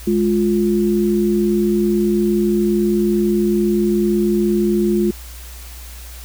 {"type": "tone pair together", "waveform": "sine", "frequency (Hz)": [208.6, 350.9], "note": ["G#3", "F4"], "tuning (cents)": [8, 8], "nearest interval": "major sixth", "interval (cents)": 900, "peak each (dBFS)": -16, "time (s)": [0.07, 5.11], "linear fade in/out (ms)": 5, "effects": ["added 60 Hz sine -33 dBFS peak until 6.24 s", "white hiss -39 dBFS RMS until 6.24 s"]}